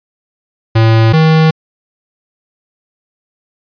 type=tone pair in turn; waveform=square; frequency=112.5 / 158.8 Hz; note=A2 / D#3; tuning=+39 / +36 cents; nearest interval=tritone; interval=597 cents; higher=second; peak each=-6 dBFS; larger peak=neither; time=0.75-1.13 / 1.13-1.51 s; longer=neither; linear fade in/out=10 ms; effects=resampled to 11025 Hz